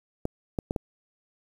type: clicks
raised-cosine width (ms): 2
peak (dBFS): -14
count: 4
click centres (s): 0.254 / 0.588 / 0.709 / 0.762
effects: 8-bit